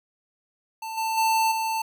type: tone with level steps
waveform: square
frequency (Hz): 890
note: A5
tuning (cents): +20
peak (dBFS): -32 / -25 / -20 / -25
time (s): 0.82-1.82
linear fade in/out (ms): 5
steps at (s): 0.97 / 1.17 / 1.51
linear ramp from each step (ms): 10
effects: none